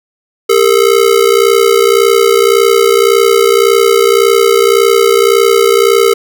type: ring-modulated tone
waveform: square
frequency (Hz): 430.9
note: A4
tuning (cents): -36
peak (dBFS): -3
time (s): 0.49-6.14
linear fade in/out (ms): 10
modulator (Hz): 30.9
effects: none